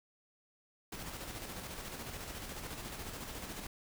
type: noise with tremolo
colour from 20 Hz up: pink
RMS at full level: -43 dBFS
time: 0.92-3.67 s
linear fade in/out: 5 ms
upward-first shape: square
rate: 14 Hz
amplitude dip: 35%
effects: none